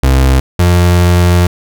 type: tone pair in turn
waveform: 35% pulse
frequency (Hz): 66 / 88.1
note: C2 / F2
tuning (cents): +16 / +16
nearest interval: perfect fourth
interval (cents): 500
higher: second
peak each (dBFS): -4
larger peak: neither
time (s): 0.03-0.4 / 0.59-1.47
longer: second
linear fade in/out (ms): 5
effects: none